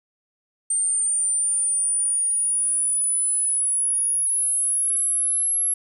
sine linear sweep, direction up, 8840 to 11175 Hz, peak -19 dBFS, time 0.7-5.74 s, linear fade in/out 5 ms, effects none

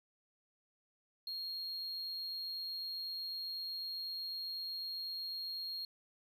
triangle tone, 4258 Hz, C8, 30 cents sharp, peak -38 dBFS, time 1.27-5.85 s, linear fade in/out 2 ms, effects none

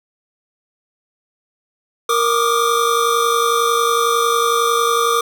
square tone cluster, 467.3 / 1171 / 1222 Hz, A#4 / D6 / D#6, +4 / -5 / -32 cents, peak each -19 dBFS, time 2.09-5.21 s, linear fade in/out 5 ms, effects none

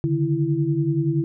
sine tone cluster, 141 / 151.5 / 332.1 Hz, C#3 / D#3 / E4, +30 / -46 / +13 cents, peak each -23 dBFS, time 0.04-1.24 s, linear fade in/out 0 ms, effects none

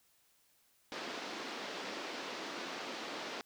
pink band-pass noise, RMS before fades -43 dBFS, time 0.92-3.41 s, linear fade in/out 0 ms, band 250 to 5300 Hz, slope 24 dB/octave, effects white hiss -71 dBFS RMS until 3.45 s

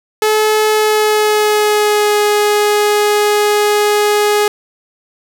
sawtooth tone with pitch glide, 430 to 416.8 Hz, A4 to G#4, -40 to +6 cents, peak -6 dBFS, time 0.22-4.48 s, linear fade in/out 2 ms, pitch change -54 cents, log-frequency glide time 0.7-2.18 s, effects none

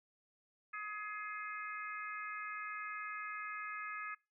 harmonic tone, 420.6 Hz, G#4, 22 cents sharp, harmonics 3 / 4 / 5 / 6, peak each -44 / -46 / -48 / -50 dBFS, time 0.73-4.15 s, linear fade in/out 10 ms, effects noise-tail reverb RT60 0.3 s tail -25 dB re dry

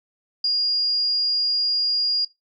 sine tone, 4841 Hz, D#8, 48 cents flat, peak -18 dBFS, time 0.44-2.25 s, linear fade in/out 5 ms, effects noise-tail reverb RT60 0.2 s tail -23 dB re dry

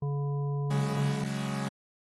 harmonic tone, 142.3 Hz, C#3, 46 cents sharp, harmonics 1 / 3 / 5 / 7, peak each -28 / -39 / -47 / -45 dBFS, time 0.02-1.24 s, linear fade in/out 5 ms
40% pulse chord, C# suspended fourth, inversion none, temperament equal, 138.59 / 185 / 207.7 Hz, C#3 / F#3 / G#3, 0 / 0 / 0 cents, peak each -33 / -37 / -33 dBFS, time 0.7-1.69 s, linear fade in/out 10 ms
effects AAC 32 kbps

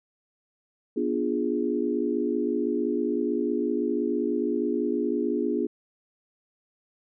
sine chord, B diminished seventh, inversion none, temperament equal with one note detuned, 244 / 293.7 / 349.2 / 415.3 Hz, B3 / D4 / F4 / Ab4, -21 / 0 / 0 / 0 cents, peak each -29 dBFS, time 0.96-5.67 s, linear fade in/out 10 ms, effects none

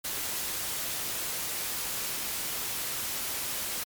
white noise, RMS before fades -33 dBFS, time 0.04-3.84 s, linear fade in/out 10 ms, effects MP3 96 kbps

